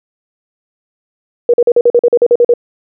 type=tone bursts; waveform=sine; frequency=479.1 Hz; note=A#4; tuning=47 cents sharp; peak=-4 dBFS; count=12; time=1.49-2.538 s; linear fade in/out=2 ms; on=47 ms; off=44 ms; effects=none